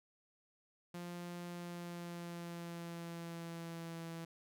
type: tone with pitch glide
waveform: sawtooth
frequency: 174.61 to 165.86 Hz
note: F3 to E3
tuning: 0 to +11 cents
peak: -40 dBFS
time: 0.94-4.25 s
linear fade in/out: 5 ms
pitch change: -89 cents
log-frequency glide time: 1.48-4.06 s
effects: none